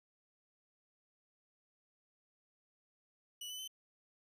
sawtooth tone with pitch steps, 2950 / 3002 / 3054 Hz, F#7 / F#7 / G7, -6 / +24 / -46 cents, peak -40 dBFS, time 3.41-3.677 s, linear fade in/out 5 ms, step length 89 ms, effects none

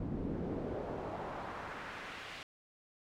brown noise with band-pass filter sweep, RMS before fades -41 dBFS, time 0-2.43 s, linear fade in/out 2 ms, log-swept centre 220 to 2900 Hz, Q 1.3, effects none

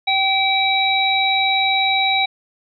harmonic tone, 772 Hz, G5, 27 cents flat, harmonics 1 / 3 / 5, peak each -19 / -19 / -19 dBFS, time 0.07-2.26 s, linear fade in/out 10 ms, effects none

